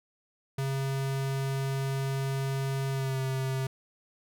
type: tone with pitch glide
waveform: square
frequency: 135.6 to 132.58 Hz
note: C#3 to C3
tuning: -38 to +23 cents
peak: -29 dBFS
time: 0.58-3.67 s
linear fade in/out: 5 ms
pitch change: -39 cents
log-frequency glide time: 2.9-3.19 s
effects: none